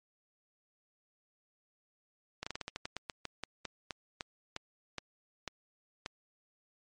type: slowing click train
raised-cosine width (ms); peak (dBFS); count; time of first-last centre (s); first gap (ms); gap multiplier
0.2; -20; 19; 2.43-6.061; 35; 1.18
effects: MP3 48 kbps

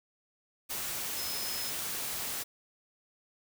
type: tone in noise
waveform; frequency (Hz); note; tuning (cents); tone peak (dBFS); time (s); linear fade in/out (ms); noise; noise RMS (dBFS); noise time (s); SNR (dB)
sine; 5140; E8; -45; -39; 1.16-1.71; 20; white; -36; 0.69-2.44; -6
effects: none

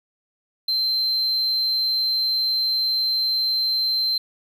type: tone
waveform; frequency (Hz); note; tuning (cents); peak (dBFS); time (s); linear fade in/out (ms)
triangle; 4114; C8; -30; -18; 0.68-4.18; 5
effects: none

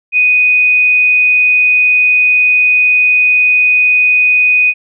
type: tone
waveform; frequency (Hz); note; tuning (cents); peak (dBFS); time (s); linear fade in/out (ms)
sine; 2489; D#7; 0; -6; 0.12-4.74; 50
effects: none

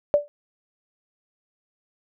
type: tone with exponential decay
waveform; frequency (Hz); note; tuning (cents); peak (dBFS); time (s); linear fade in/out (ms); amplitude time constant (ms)
sine; 584; D5; -10; -10; 0.14-0.28; 0; 30
effects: none

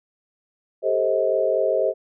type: chord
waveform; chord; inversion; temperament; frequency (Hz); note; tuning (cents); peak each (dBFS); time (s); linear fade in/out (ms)
sine; A half-diminished seventh; third; just; 396 / 440 / 528 / 633.6; G4 / A4 / C5 / Eb5; +18 / 0 / +16 / +31; -25 / -26 / -22 / -22; 0.82-1.94; 50
effects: none

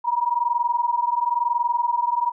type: tone pair together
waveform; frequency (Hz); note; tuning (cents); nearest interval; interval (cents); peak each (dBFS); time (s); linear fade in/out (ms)
sine; 946 / 967; A#5 / B5; +25 / -37; unison; 38; -22; 0.04-2.32; 20
effects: none

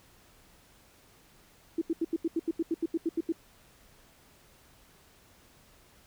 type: tone bursts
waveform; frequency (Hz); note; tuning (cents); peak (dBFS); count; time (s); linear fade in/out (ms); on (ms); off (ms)
sine; 329.6; E4; 0; -25; 14; 1.78-3.323; 5; 35; 81
effects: pink hiss -60 dBFS RMS until 6.06 s

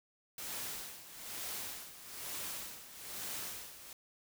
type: noise with tremolo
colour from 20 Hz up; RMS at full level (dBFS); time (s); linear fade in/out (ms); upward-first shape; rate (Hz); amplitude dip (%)
white; -41; 0.38-3.93; 2; sine; 1.1; 75
effects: none

